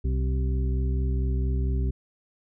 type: harmonic tone with a mistuned harmonic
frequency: 64.4 Hz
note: C2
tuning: 27 cents flat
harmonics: 1 / 2 / 3 / 4 / 6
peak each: -23 / -31 / -38 / -38 / -39 dBFS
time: 0.04-1.91 s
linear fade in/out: 10 ms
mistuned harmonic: 4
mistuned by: +61 cents
effects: none